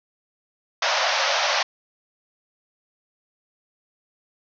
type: band-pass noise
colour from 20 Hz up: pink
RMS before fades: -22 dBFS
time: 0.82-1.63 s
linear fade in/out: 5 ms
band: 540 to 6100 Hz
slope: 96 dB/octave
effects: none